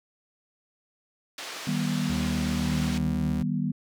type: band-pass noise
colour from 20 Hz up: white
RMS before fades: -38 dBFS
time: 1.38-2.98 s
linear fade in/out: 2 ms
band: 340 to 4700 Hz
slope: 12 dB/octave
type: chord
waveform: sine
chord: Eb augmented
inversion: none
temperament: just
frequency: 155.56 / 194.45 / 243.1 Hz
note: Eb3 / G3 / B3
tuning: 0 / -14 / -27 cents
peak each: -29 dBFS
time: 1.67-3.72 s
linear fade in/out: 5 ms
type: tone with pitch glide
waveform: 35% pulse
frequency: 77.78 to 75.35 Hz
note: D#2 to D2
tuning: 0 to +45 cents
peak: -30 dBFS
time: 2.09-3.43 s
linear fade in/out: 10 ms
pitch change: -55 cents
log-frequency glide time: 2.39-3.09 s
effects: none